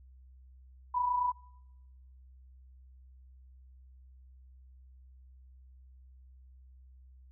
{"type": "tone pair together", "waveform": "sine", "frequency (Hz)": [959.3, 988], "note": ["A#5", "B5"], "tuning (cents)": [49, 0], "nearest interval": "minor second", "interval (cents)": 51, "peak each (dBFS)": [-36, -28], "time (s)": [0.94, 1.32], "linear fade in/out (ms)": 10, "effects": ["noise-tail reverb RT60 1.0 s tail -24 dB re dry", "added 64 Hz sine -53 dBFS peak until 7.31 s"]}